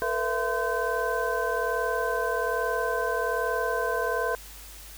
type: tone cluster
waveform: sine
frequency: 450.9 / 492.1 / 670 / 1026 / 1539 Hz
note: A4 / B4 / E5 / C6 / G6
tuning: +42 / -6 / +28 / -34 / -32 cents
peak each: -31 dBFS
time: 0.02-4.35 s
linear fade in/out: 0 ms
effects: added 50 Hz sine -46 dBFS peak until 4.97 s + white hiss -46 dBFS RMS until 4.97 s